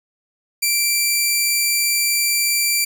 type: tone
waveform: 10% pulse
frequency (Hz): 2349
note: D7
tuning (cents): 0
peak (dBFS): -7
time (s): 0.62-2.85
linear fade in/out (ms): 10
effects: none